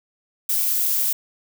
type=noise; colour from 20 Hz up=violet; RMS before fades=-21 dBFS; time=0.49-1.13 s; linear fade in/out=5 ms; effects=none